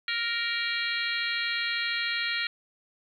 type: harmonic tone with a mistuned harmonic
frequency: 467.1 Hz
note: A#4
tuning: 3 cents sharp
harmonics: 3 / 4 / 5 / 6 / 7 / 8 / 9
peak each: -35 / -32 / -33 / -37 / -36 / -39 / -35 dBFS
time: 0.08-2.47 s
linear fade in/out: 2 ms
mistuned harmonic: 8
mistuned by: +63 cents
effects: 10-bit